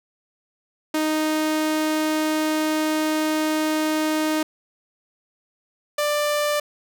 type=tone pair in turn; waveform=sawtooth; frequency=310.4 / 591.1 Hz; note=D#4 / D5; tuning=-4 / +11 cents; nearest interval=major seventh; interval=1115 cents; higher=second; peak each=-16 dBFS; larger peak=neither; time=0.94-4.43 / 5.98-6.6 s; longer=first; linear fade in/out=5 ms; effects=none